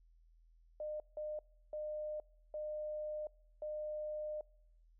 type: tone bursts at uneven times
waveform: sine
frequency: 607 Hz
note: D#5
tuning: 43 cents flat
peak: -39 dBFS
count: 5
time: 0.8-1 / 1.17-1.39 / 1.73-2.2 / 2.54-3.27 / 3.62-4.41 s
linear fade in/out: 2 ms
effects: noise-tail reverb RT60 0.7 s tail -26 dB re dry + added 41 Hz sine -63 dBFS peak until 4.99 s